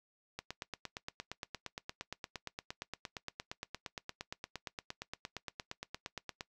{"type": "click train", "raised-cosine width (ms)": 0.2, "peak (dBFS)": -23, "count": 53, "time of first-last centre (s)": [0.39, 6.409], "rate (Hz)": 8.64, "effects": ["noise-tail reverb RT60 0.1 s tail -19 dB re dry"]}